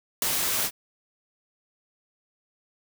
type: noise with ADSR envelope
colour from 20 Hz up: white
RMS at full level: -20 dBFS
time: 0.22-0.71 s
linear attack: 3 ms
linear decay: 6 ms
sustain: -6 dB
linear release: 61 ms
effects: none